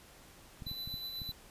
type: clicks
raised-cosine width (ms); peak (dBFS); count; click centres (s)
5; -32; 7; 0.622 / 0.668 / 0.714 / 0.875 / 0.941 / 1.218 / 1.292
type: tone with tremolo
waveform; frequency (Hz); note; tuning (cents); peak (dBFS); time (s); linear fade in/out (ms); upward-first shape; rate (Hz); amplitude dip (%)
square; 3993; B7; +18; -38; 0.66-1.32; 10; triangle; 8.2; 45
effects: pink hiss -57 dBFS RMS until 1.5 s + resampled to 32000 Hz